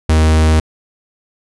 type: tone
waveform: 45% pulse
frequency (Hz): 78.8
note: D#2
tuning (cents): +23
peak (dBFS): -8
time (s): 0.09-0.6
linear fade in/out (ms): 5
effects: resampled to 24000 Hz